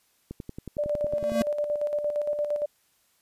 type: click train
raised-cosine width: 3 ms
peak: -23 dBFS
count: 13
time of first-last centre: 0.31-1.411 s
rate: 10.9 Hz
type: tone with tremolo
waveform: sine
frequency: 590 Hz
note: D5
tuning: 8 cents sharp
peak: -23 dBFS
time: 0.78-2.66 s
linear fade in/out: 10 ms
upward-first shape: square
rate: 8.7 Hz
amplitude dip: 50%
type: tone with exponential growth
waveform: square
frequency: 226.3 Hz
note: A3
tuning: 49 cents sharp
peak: -22 dBFS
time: 1.07-1.42 s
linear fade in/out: 0 ms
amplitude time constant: 76 ms
effects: white hiss -67 dBFS RMS until 3.21 s + resampled to 32000 Hz